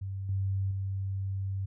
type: tone with level steps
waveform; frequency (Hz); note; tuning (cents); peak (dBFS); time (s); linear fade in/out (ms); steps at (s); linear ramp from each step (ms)
sine; 96.9; G2; -20; -33 / -27 / -30; 0.01-1.66; 10; 0.29 / 0.71; 2
effects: none